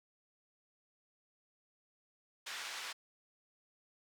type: band-pass noise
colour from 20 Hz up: pink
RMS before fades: -44 dBFS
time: 2.46-2.93 s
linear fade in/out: 10 ms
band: 1300 to 6000 Hz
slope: 12 dB/octave
effects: none